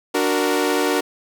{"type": "chord", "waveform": "sawtooth", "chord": "D augmented", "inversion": "none", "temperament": "equal", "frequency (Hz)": [293.7, 370, 466.2], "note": ["D4", "F#4", "A#4"], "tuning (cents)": [0, 0, 0], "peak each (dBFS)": [-18, -18, -18], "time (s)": [0.14, 1.01], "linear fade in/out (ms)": 10, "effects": []}